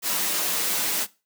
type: noise with comb filter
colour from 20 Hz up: white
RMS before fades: -25 dBFS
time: 0.02-1.07 s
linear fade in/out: 50 ms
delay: 7.7 ms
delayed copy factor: -0.5
effects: noise-tail reverb RT60 0.3 s tail -20 dB re dry + high-pass 150 Hz 12 dB/octave